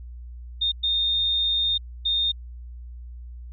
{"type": "tone bursts at uneven times", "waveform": "sine", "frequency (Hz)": 3658, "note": "A#7", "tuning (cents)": -33, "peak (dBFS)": -20, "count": 3, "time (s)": [[0.61, 0.72], [0.83, 1.78], [2.05, 2.32]], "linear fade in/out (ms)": 10, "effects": ["added 60 Hz sine -36 dBFS peak until 3.52 s"]}